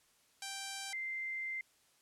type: tone pair in turn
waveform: 5% pulse / sine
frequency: 784 / 2085 Hz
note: G5 / C7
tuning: 0 / -7 cents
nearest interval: octave + perfect fourth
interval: 1693 cents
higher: second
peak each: -29 / -37 dBFS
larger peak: first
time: 0.42-0.93 / 0.93-1.61 s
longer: second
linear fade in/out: 2 ms
effects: white hiss -70 dBFS RMS until 2.01 s + low-pass 11000 Hz 12 dB/octave